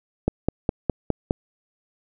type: click train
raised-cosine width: 2 ms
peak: -6 dBFS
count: 6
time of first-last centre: 0.28-1.309 s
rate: 4.86 Hz
effects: none